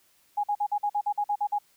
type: tone bursts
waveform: sine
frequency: 826 Hz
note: G#5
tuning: 10 cents flat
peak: -23 dBFS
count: 11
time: 0.37-1.587 s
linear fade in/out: 10 ms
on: 67 ms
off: 48 ms
effects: white hiss -64 dBFS RMS until 1.76 s